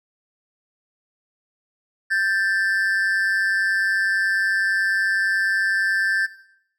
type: tone pair together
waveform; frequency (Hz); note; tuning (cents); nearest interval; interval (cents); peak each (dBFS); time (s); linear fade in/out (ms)
triangle; 1569.1 / 1760; G6 / A6; +1 / 0; major second; 199; -19; 2.1-6.27; 20
effects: noise-tail reverb RT60 0.7 s tail -17 dB re dry